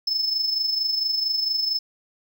triangle tone with amplitude modulation, 5240 Hz, E8, 11 cents flat, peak -17 dBFS, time 0.07-1.79 s, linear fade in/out 5 ms, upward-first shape sine, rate 24.4 Hz, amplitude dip 60%, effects tanh soft clip ceiling -13 dBFS

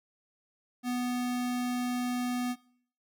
square tone, 246.9 Hz, B3, in tune, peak -30 dBFS, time 0.83-2.56 s, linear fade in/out 50 ms, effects noise-tail reverb RT60 0.6 s tail -21 dB re dry

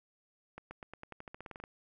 accelerating click train, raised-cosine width 0.5 ms, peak -30 dBFS, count 15, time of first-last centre 0.58-1.639 s, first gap 130 ms, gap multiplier 0.91, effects none

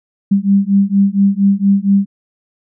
sine beating tone pair, 196 / 200.3 Hz, G3 / G3, 0 / +38 cents, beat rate 4.3 Hz, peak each -12 dBFS, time 0.31-2.06 s, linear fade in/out 10 ms, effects none

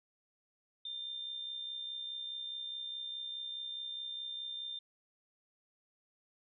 sine tone with amplitude modulation, 3600 Hz, A7, 39 cents sharp, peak -37 dBFS, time 0.85-4.79 s, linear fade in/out 5 ms, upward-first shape sine, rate 64.8 Hz, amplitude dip 50%, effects none

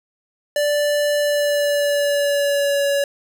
square tone with pitch glide, 586 to 564.7 Hz, D5 to C#5, -4 to +32 cents, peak -17 dBFS, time 0.56-3.04 s, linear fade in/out 2 ms, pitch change -64 cents, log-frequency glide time 1.19-2.86 s, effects none

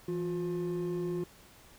triangle tone pair together, 168.01 / 356 Hz, E3 / F4, +33 / +33 cents, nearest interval octave + minor second, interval 1300 cents, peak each -33 / -30 dBFS, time 0.08-1.24 s, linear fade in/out 5 ms, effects tanh soft clip ceiling -24 dBFS + pink hiss -57 dBFS RMS until 1.78 s

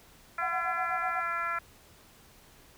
harmonic tone, 339.6 Hz, F4, 48 cents flat, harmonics 2 / 3 / 4 / 5 / 6 / 7, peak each -42 / -40 / -31 / -37 / -41 / -42 dBFS, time 0.38-1.59 s, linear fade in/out 5 ms
sine tone with tremolo, 740 Hz, F#5, in tune, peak -30 dBFS, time 0.41-1.21 s, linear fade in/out 20 ms, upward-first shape sine, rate 8 Hz, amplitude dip 95%
effects pink hiss -57 dBFS RMS until 2.77 s

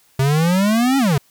square exponential two-way sweep, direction up then down, 130.81 to 279.2 to 130.81 Hz, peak -14 dBFS, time 0.19-1.18 s, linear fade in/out 5 ms, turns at 0.98 s, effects white hiss -56 dBFS RMS until 1.3 s

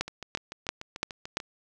two click trains, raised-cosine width 0.2 ms, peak -10 / -21 dBFS, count 5 / 10, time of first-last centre 0.01-1.371 / 0.08-1.402 s, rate 2.94 / 6.81 Hz, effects none

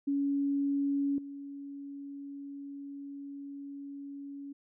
sine tone with level steps, 280.7 Hz, C#4, 22 cents sharp, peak -27 / -40 dBFS, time 0.07-4.53 s, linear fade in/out 10 ms, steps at 1.18 s, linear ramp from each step 2 ms, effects none

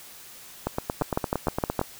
two click trains, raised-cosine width 1 ms, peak -11 / -9 dBFS, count 11 / 6, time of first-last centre 0.67-1.814 / 1.02-1.793 s, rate 8.74 / 6.47 Hz, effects white hiss -46 dBFS RMS until 1.99 s

